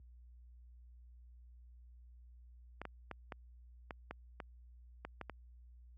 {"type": "clicks", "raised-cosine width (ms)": 0.5, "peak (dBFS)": -28, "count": 10, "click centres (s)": [2.816, 2.853, 3.113, 3.322, 3.908, 4.11, 4.402, 5.05, 5.213, 5.297], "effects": ["added 60 Hz sine -46 dBFS peak until 5.97 s", "high-pass 100 Hz 12 dB/octave"]}